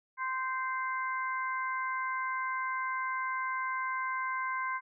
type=harmonic tone; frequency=520 Hz; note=C5; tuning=11 cents flat; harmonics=2 / 3 / 4; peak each=-33 / -37 / -39 dBFS; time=0.17-4.81 s; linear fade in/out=50 ms; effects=none